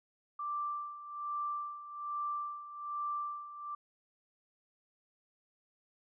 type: tone with tremolo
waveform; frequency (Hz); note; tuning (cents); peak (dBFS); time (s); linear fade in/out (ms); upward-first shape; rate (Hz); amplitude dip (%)
sine; 1176; D6; +2; -33; 0.39-3.75; 5; sine; 1.2; 75
effects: none